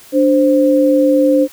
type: tone pair together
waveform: sine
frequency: 292.7 / 523.3 Hz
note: D4 / C5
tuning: -6 / 0 cents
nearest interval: minor seventh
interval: 1006 cents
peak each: -11 dBFS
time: 0.12-1.48 s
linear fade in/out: 50 ms
effects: white hiss -41 dBFS RMS until 1.52 s